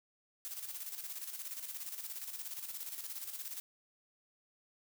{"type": "noise with tremolo", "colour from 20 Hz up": "blue", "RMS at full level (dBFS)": -42, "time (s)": [0.45, 3.6], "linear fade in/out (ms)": 0, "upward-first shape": "square", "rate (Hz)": 17, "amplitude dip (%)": 55, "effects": []}